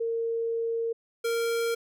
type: tone pair in turn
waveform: sine / square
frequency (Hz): 459.1 / 463.4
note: A#4 / A#4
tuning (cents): -26 / -10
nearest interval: unison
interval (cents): 16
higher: second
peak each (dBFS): -26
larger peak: neither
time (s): 0-0.93 / 1.24-1.75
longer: first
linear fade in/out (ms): 10
effects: none